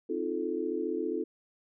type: chord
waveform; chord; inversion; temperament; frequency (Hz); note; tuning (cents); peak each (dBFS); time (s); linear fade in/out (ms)
sine; F dominant seventh; second; just; 261.9 / 314.3 / 349.2 / 436.5; C4 / Eb4 / F4 / A4; +2 / +18 / 0 / -14; -38 / -35 / -34 / -34; 0.09-1.24; 10
effects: none